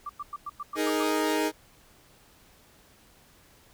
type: tone bursts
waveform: sine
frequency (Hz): 1174.7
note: D6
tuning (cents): 0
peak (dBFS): -32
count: 8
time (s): 0.06-1.032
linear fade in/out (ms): 5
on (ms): 34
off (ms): 100
type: chord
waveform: sawtooth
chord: D# suspended fourth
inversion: none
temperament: equal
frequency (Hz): 311.1 / 415.3 / 466.2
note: D#4 / G#4 / A#4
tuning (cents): 0 / 0 / 0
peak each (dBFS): -23 / -26 / -28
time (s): 0.75-1.52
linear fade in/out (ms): 50
effects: pink hiss -58 dBFS RMS until 3.73 s